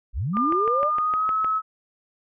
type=linear sweep; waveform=sine; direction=up; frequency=36.67 to 632 Hz; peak=-23 dBFS; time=0.13-0.91 s; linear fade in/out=50 ms
type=tone with pitch glide; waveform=sine; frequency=1203 to 1289.3 Hz; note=D6 to E6; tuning=+41 to -39 cents; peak=-20 dBFS; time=0.33-1.62 s; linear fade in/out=50 ms; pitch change=+120 cents; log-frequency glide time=0.86-1.32 s
type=click train; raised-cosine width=0.5 ms; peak=-18 dBFS; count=8; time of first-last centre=0.37-1.445 s; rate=6.51 Hz
effects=none